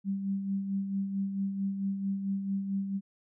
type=tone with tremolo; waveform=sine; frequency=196 Hz; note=G3; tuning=in tune; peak=-27 dBFS; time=0.04-3.01 s; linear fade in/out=50 ms; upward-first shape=sine; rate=4.5 Hz; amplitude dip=50%; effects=none